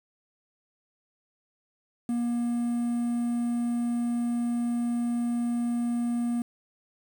triangle tone with quantisation, 238 Hz, A#3, 36 cents sharp, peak -23 dBFS, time 2.09-6.42 s, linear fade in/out 2 ms, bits 8, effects none

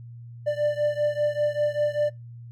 triangle beating tone pair, 590 / 595.1 Hz, D5 / D5, +8 / +23 cents, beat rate 5.1 Hz, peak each -22 / -24 dBFS, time 0.46-2.1 s, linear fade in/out 20 ms, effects noise-tail reverb RT60 0.2 s tail -21 dB re dry + added 118 Hz sine -39 dBFS peak until 2.51 s

